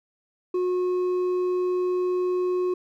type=tone with hard clipping; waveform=sine; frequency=363 Hz; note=F#4; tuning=33 cents flat; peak=-23 dBFS; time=0.54-2.74 s; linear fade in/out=5 ms; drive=4 dB; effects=none